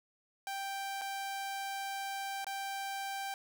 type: tone with dropouts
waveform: sawtooth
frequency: 785 Hz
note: G5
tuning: 2 cents sharp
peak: -33 dBFS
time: 0.47-3.34 s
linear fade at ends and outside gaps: 1 ms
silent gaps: 1.013-1.017 / 2.445-2.467 s
effects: none